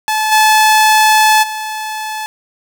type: tone with level steps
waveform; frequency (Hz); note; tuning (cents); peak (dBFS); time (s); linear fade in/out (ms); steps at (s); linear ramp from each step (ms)
sawtooth; 865; A5; -30; -9 / -3 / -16; 0.08-2.26; 0; 0.31 / 1.42; 20
effects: none